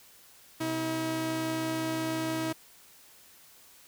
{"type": "tone pair together", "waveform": "sawtooth", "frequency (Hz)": [127.2, 320.5], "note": ["C3", "E4"], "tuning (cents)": [-48, -49], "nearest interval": "octave + major third", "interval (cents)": 1599, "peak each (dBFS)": [-34, -26], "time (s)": [0.6, 2.53], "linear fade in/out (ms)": 10, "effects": ["white hiss -56 dBFS RMS until 3.87 s"]}